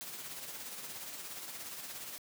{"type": "noise with tremolo", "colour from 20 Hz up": "white", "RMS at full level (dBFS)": -43, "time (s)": [0.01, 2.18], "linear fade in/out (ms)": 0, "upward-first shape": "sine", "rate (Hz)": 17, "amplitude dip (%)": 40, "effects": ["high-pass 100 Hz 12 dB/octave"]}